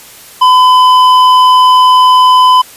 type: tone with hard clipping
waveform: sine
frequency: 1010 Hz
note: B5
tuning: 39 cents sharp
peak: -4 dBFS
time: 0.41-2.62 s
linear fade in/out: 10 ms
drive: 8 dB
effects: white hiss -34 dBFS RMS until 2.76 s + resampled to 32000 Hz